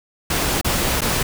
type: noise with dropouts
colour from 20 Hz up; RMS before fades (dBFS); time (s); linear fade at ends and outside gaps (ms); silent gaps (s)
pink; -20; 0.3-1.23; 5; 0.613-0.645 / 1.008-1.017
effects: none